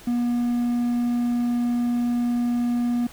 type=tone with hard clipping; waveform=triangle; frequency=240.6 Hz; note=B3; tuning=45 cents flat; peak=-21 dBFS; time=0.07-3.07 s; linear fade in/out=5 ms; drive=6 dB; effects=pink hiss -46 dBFS RMS until 3.12 s